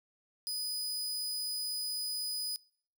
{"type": "tone", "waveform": "sawtooth", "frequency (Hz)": 4978, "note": "D#8", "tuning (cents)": 0, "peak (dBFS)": -31, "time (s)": [0.47, 2.56], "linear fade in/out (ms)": 0, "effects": ["noise-tail reverb RT60 0.6 s tail -25 dB re dry"]}